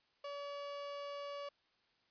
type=tone; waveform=30% pulse; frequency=570 Hz; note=C#5; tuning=48 cents sharp; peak=-40 dBFS; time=0.24-1.49 s; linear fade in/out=5 ms; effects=white hiss -75 dBFS RMS until 2.1 s + resampled to 11025 Hz